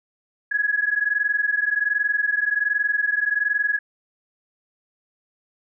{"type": "tone pair together", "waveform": "sine", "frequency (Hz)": [1666, 1687.3], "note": ["G#6", "G#6"], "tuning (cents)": [5, 27], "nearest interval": "unison", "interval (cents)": 22, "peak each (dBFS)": -22, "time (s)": [0.51, 3.79], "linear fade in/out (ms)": 10, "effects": []}